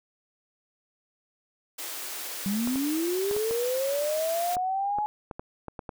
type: high-pass noise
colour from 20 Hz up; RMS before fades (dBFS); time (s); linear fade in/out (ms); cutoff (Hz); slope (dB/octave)
white; -36; 1.78-4.56; 10; 290; 48
type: linear sweep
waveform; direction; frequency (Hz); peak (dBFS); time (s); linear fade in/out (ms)
sine; up; 190.3 to 850; -25; 2.46-5.06; 0
type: clicks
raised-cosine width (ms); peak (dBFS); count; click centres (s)
1; -22; 12; 2.674 / 2.758 / 3.312 / 3.365 / 3.51 / 4.568 / 4.986 / 5.312 / 5.395 / 5.683 / 5.792 / 5.892
effects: none